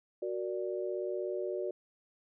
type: chord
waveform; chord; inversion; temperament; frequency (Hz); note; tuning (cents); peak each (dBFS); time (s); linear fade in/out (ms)
sine; Gb augmented; none; equal; 370 / 466.2 / 587.3; Gb4 / Bb4 / D5; 0 / 0 / 0; -35 / -40 / -38; 0.22-1.71; 5
effects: none